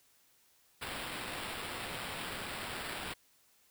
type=noise with sample-and-hold; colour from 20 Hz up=violet; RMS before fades=-41 dBFS; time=0.81-3.14 s; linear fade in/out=10 ms; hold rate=6300 Hz; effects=white hiss -68 dBFS RMS until 3.7 s